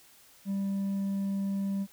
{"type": "tone with hard clipping", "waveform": "sine", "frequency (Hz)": 196.6, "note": "G3", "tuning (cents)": 5, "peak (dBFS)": -29, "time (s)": [0.45, 1.87], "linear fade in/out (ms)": 50, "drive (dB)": 2, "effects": ["white hiss -58 dBFS RMS until 1.92 s"]}